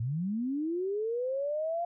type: linear sweep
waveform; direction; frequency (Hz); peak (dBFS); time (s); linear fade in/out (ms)
sine; up; 106.6 to 698.5; -29; 0-1.85; 5
effects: none